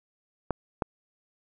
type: clicks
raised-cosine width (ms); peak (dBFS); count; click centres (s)
1; -12; 2; 0.507 / 0.822
effects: none